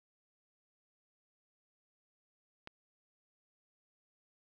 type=click; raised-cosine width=0.3 ms; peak=-29 dBFS; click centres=2.674 s; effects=none